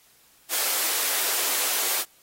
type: high-pass noise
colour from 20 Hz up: white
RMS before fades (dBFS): -25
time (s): 0.49-2.05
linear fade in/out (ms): 50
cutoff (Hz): 350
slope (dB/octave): 24
effects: white hiss -58 dBFS RMS until 2.22 s + AAC 48 kbps